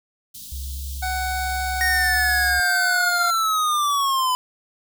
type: band-stop noise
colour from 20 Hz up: white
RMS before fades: -38 dBFS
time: 0.34-2.51 s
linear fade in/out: 10 ms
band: 260 to 3200 Hz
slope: 48 dB/octave
type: tone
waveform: sine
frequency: 67.1 Hz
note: C2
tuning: 44 cents sharp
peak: -28 dBFS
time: 0.52-2.6 s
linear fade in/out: 0 ms
type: tone with pitch glide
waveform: 25% pulse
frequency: 746 to 704.1 Hz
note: F#5 to F5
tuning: +14 to +14 cents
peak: -20 dBFS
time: 1.02-3.31 s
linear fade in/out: 10 ms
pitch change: -100 cents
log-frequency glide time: 1.92-3.16 s
type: linear sweep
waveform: square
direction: down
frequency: 1864.7 to 1000 Hz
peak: -19 dBFS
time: 1.81-4.35 s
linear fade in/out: 0 ms
effects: none